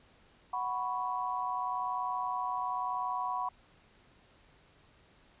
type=chord; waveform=sine; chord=F# suspended fourth; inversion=none; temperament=equal; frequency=740 / 987.8 / 1108.7 Hz; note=F#5 / B5 / C#6; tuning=0 / 0 / 0 cents; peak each=-37 / -34 / -37 dBFS; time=0.53-3.49 s; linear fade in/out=5 ms; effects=pink hiss -63 dBFS RMS until 5.4 s + resampled to 8000 Hz